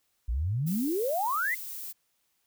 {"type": "exponential sweep", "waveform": "sine", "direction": "up", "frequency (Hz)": [52.6, 2121], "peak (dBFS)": -26, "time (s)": [0.28, 1.55], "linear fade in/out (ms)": 10}
{"type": "noise", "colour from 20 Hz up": "violet", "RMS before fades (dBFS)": -39, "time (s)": [0.66, 1.93], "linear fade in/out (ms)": 20}
{"effects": ["white hiss -74 dBFS RMS until 2.46 s"]}